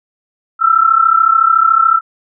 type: tone pair together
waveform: sine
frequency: 1315 / 1348.8 Hz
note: E6 / E6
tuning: -5 / +39 cents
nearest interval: unison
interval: 44 cents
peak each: -10 dBFS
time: 0.59-2.01 s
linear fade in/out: 50 ms
effects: none